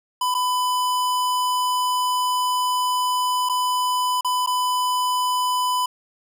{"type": "tone with dropouts", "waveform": "square", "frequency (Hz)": 1000, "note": "B5", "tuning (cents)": 21, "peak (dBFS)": -20, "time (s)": [0.21, 5.86], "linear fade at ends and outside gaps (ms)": 5, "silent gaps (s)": [[0.343, 0.348], [3.49, 3.495], [4.21, 4.246], [4.463, 4.472]], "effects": []}